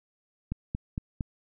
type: click train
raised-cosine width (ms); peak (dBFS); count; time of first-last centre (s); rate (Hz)
5; -18; 4; 0.52-1.208; 4.36
effects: none